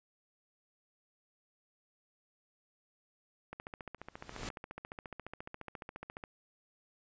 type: click train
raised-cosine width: 0.5 ms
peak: -28 dBFS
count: 40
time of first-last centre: 3.53-6.238 s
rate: 14.4 Hz
type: noise with exponential growth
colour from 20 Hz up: pink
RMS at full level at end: -39 dBFS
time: 3.98-4.49 s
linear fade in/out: 1 ms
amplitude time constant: 110 ms
effects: resampled to 16000 Hz